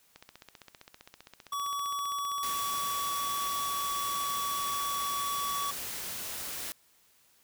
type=click train; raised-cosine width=0.2 ms; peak=-30 dBFS; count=37; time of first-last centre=0.16-2.513 s; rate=15.3 Hz
type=tone; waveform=square; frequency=1135 Hz; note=C#6; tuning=41 cents sharp; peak=-32 dBFS; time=1.52-5.71 s; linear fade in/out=5 ms
type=noise; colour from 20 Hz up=white; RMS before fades=-38 dBFS; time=2.43-6.72 s; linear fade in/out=0 ms
effects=white hiss -65 dBFS RMS until 7.43 s